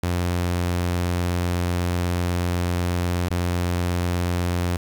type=tone with dropouts; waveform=sawtooth; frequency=88.1 Hz; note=F2; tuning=16 cents sharp; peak=-17 dBFS; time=0.03-4.77 s; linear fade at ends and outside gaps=5 ms; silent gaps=3.287-3.305 s; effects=8-bit